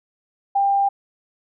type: tone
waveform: sine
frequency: 795 Hz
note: G5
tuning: 24 cents sharp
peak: -15 dBFS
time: 0.55-0.89 s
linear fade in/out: 10 ms
effects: none